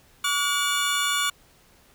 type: tone cluster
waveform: 25% pulse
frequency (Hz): 1142 / 1443 / 3504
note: D6 / F#6 / A7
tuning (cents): -49 / -44 / -8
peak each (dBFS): -23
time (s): 0.24-1.3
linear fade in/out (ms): 5
effects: pink hiss -57 dBFS RMS until 1.94 s